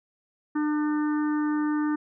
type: harmonic tone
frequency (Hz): 300.5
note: D4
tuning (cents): +40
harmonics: 1 / 3 / 4 / 5 / 6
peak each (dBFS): -23 / -37 / -37 / -40 / -42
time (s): 0.55-1.96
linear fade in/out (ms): 10
effects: none